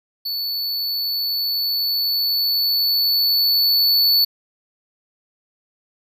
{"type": "tone with level ramp", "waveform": "square", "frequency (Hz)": 4456, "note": "C#8", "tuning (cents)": 8, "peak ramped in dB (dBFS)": [-23, -13], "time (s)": [0.25, 4.25], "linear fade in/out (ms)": 10, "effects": []}